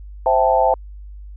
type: chord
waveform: sine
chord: A minor seventh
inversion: first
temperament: equal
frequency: 523.3 / 659.3 / 784 / 880 Hz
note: C5 / E5 / G5 / A5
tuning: 0 / 0 / 0 / 0 cents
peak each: -18 dBFS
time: 0.26-0.74 s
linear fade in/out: 2 ms
effects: added 50 Hz sine -33 dBFS peak until 1.36 s